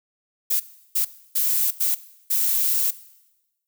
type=noise bursts at uneven times; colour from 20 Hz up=violet; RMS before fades=-21 dBFS; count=5; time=0.5-0.6 / 0.95-1.05 / 1.35-1.71 / 1.8-1.95 / 2.3-2.91 s; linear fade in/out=10 ms; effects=noise-tail reverb RT60 1.0 s tail -18 dB re dry